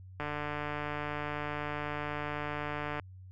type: click train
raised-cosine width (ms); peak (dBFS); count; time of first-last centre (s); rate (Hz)
0.5; -21; 415; 0.2-2.997; 148
effects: added 93 Hz sine -47 dBFS peak until 3.31 s